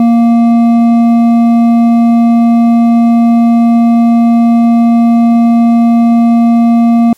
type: tone with hard clipping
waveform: sine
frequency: 233.1 Hz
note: A#3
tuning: in tune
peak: -5 dBFS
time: 0-7.13 s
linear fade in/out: 2 ms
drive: 7 dB
effects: white hiss -48 dBFS RMS until 7.17 s + MP3 64 kbps